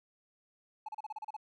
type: tone bursts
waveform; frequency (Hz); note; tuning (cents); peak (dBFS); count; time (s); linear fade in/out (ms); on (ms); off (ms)
triangle; 857; A5; -46; -35; 9; 0.86-1.366; 5; 26; 34
effects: tanh soft clip ceiling -33 dBFS